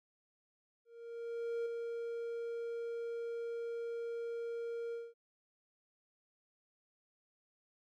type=tone with ADSR envelope; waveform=triangle; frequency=466.2 Hz; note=A#4; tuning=in tune; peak=-32 dBFS; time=0.85-5.14 s; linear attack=810 ms; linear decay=5 ms; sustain=-4 dB; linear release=210 ms; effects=none